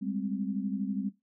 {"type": "tone cluster", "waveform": "sine", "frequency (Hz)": [197.1, 209.4, 261.5], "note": ["G3", "G#3", "C4"], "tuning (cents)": [10, 15, -1], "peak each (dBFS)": [-33, -35, -35], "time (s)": [0.01, 1.1], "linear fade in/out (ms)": 20, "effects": ["noise-tail reverb RT60 0.2 s tail -17 dB re dry"]}